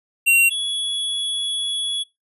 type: tone pair in turn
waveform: square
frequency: 2748 / 3376 Hz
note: F7 / G#7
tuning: -29 / +28 cents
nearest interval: major third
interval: 357 cents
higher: second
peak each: -12 / -22 dBFS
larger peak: first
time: 0.26-0.5 / 0.5-2.04 s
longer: second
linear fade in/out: 20 ms
effects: noise-tail reverb RT60 0.2 s tail -21 dB re dry + resampled to 32000 Hz